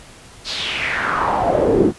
brown noise with band-pass filter sweep, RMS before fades -18 dBFS, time 0.44-1.93 s, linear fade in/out 50 ms, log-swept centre 4800 to 290 Hz, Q 4.1, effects pink hiss -42 dBFS RMS until 1.98 s + resampled to 24000 Hz

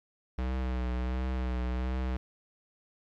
square tone with vibrato, 62.9 Hz, B1, 32 cents sharp, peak -30 dBFS, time 0.38-2.17 s, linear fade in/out 5 ms, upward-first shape triangle, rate 1.4 Hz, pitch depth 41 cents each way, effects low-pass 3000 Hz 12 dB/octave + 11-bit

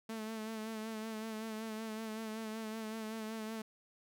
sawtooth tone with vibrato, 220 Hz, A3, in tune, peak -36 dBFS, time 0.09-3.62 s, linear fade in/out 5 ms, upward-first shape sine, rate 5.3 Hz, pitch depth 36 cents each way, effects none

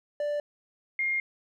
triangle / sine tone pair in turn, 587.3 / 2126 Hz, D5 / C7, 0 / +27 cents, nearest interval octave + minor seventh, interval 2227 cents, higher second, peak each -25 dBFS, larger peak neither, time 0.2-0.4 / 0.99-1.2 s, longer second, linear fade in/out 2 ms, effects none

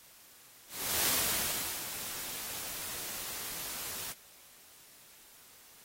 white noise with ADSR envelope, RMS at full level -29 dBFS, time 0.68-4.13 s, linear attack 370 ms, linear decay 750 ms, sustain -11 dB, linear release 13 ms, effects white hiss -57 dBFS RMS until 5.84 s + AAC 48 kbps

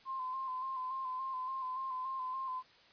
sine tone with vibrato, 1041 Hz, C6, 9 cents flat, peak -36 dBFS, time 0.05-2.63 s, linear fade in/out 50 ms, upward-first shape square, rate 3.5 Hz, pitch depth 31 cents each way, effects white hiss -62 dBFS RMS until 2.92 s + resampled to 11025 Hz

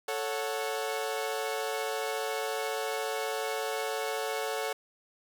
sawtooth chord, F# minor, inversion first, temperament equal with one note detuned, 440 / 554.4 / 734.5 Hz, A4 / C#5 / F#5, 0 / 0 / -13 cents, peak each -30 / -32 / -33 dBFS, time 0.08-4.73 s, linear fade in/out 5 ms, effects none

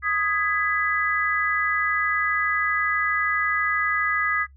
sine chord, G# minor, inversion second, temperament just, 1245.9 / 1661.2 / 1993.5 Hz, D#6 / G#6 / B6, +2 / 0 / +16 cents, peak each -25 dBFS, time 0.02-4.47 s, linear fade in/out 50 ms, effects noise-tail reverb RT60 0.1 s tail -18 dB re dry + added 68 Hz sine -47 dBFS peak until 4.56 s

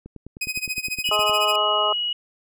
click train, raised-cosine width 3 ms, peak -25 dBFS, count 13, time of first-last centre 0.06-1.296 s, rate 9.71 Hz
sawtooth tone with tremolo, 2513 Hz, D#7, 17 cents sharp, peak -19 dBFS, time 0.41-1.56 s, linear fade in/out 5 ms, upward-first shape sine, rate 14 Hz, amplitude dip 90%
sine tone with pitch glide, 2928 to 2909 Hz, F#7 to F#7, -19 to -30 cents, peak -22 dBFS, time 1.04-2.13 s, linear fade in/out 5 ms, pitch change -11 cents, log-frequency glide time 1.38-1.8 s
harmonic tone, 210 Hz, G#3, 19 cents sharp, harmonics 2 / 3 / 4 / 5 / 6, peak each -30 / -25 / -28 / -27 / -23 dBFS, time 1.11-1.93 s, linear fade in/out 5 ms
effects none

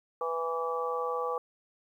harmonic tone, 164.81 Hz, E3, in tune, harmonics 3 / 4 / 5 / 6 / 7, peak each -32 / -43 / -37 / -43 / -34 dBFS, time 0.21-1.38 s, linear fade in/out 2 ms, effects 11-bit

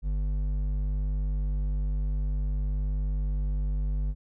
sine tone with hard clipping, 49.73 Hz, G1, 26 cents sharp, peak -27 dBFS, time 0.02-4.15 s, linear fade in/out 50 ms, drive 7 dB, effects none

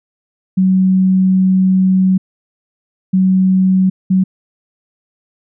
sine tone bursts at uneven times, 187.7 Hz, F#3, 25 cents sharp, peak -8 dBFS, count 3, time 0.57-2.18 / 3.13-3.9 / 4.1-4.24 s, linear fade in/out 10 ms, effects none

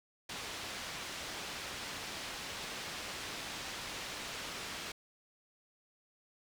white low-pass noise, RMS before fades -43 dBFS, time 0.29-4.92 s, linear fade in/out 5 ms, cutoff 4500 Hz, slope 12 dB/octave, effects none

